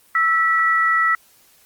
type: tone pair together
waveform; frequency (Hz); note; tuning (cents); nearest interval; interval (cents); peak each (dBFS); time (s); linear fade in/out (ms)
sine; 1318.5 / 1944.9; E6 / B6; 0 / -27; perfect fifth; 673; -17; 0.15-1.15; 2
effects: white hiss -54 dBFS RMS until 1.65 s + Opus 24 kbps